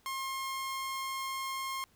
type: tone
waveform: sawtooth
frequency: 1069 Hz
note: C6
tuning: 37 cents sharp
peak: -31 dBFS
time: 0.06-1.84 s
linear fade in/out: 0 ms
effects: pink hiss -67 dBFS RMS until 1.95 s